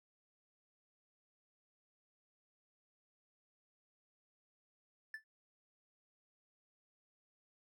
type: tone with exponential decay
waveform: triangle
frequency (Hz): 1754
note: A6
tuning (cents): -6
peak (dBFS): -37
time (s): 5.14-5.24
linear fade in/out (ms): 2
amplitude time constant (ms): 20
effects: none